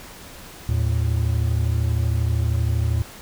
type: tone pair together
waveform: triangle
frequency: 79.13 / 111.9 Hz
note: D#2 / A2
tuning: +30 / +30 cents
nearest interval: tritone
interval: 600 cents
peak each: -19 dBFS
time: 0.69-3.02 s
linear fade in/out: 0 ms
effects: pink hiss -41 dBFS RMS until 3.21 s